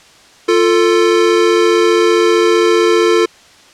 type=tone pair together; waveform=square; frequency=349.2 / 444.5 Hz; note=F4 / A4; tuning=0 / +18 cents; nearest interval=major third; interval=418 cents; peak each=-12 dBFS; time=0.48-3.26 s; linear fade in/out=10 ms; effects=white hiss -43 dBFS RMS until 3.73 s + low-pass 6000 Hz 12 dB/octave